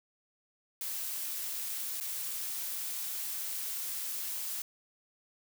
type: noise with dropouts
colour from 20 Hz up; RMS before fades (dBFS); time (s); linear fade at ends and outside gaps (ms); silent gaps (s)
blue; -37; 0.81-4.62; 1; 2.001-2.009
effects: none